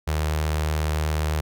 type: tone with notch filter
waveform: sawtooth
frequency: 77 Hz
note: D#2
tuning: 17 cents flat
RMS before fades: -24 dBFS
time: 0.07-1.41 s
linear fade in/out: 10 ms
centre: 250 Hz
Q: 1.2
effects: none